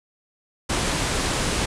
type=low-pass noise; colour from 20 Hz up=pink; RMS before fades=-24 dBFS; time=0.69-1.66 s; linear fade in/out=10 ms; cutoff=10000 Hz; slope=48 dB/octave; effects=none